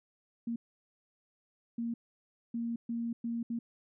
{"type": "tone bursts at uneven times", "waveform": "sine", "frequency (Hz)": 233.1, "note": "A#3", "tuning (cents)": 0, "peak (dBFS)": -32, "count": 6, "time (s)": [[0.47, 0.56], [1.78, 1.94], [2.54, 2.76], [2.89, 3.13], [3.24, 3.43], [3.5, 3.59]], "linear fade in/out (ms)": 5, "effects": []}